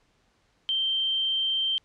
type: tone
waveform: sine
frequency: 3136 Hz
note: G7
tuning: in tune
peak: -23 dBFS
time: 0.69-1.78 s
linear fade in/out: 0 ms
effects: pink hiss -67 dBFS RMS until 1.84 s + low-pass 6000 Hz 12 dB/octave